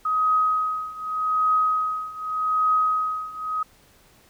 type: tone with tremolo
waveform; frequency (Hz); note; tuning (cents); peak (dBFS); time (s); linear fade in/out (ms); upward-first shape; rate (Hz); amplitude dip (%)
sine; 1261; D#6; +23; -16; 0.05-3.63; 5; triangle; 0.84; 90
effects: pink hiss -56 dBFS RMS until 4.29 s